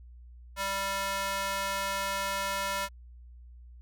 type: tone with high-pass filter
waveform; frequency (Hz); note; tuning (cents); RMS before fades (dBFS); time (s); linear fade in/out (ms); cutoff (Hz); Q
square; 196; G3; 0; -32; 0.56-2.89; 50; 940; 1.1
effects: added 60 Hz sine -47 dBFS peak until 3.81 s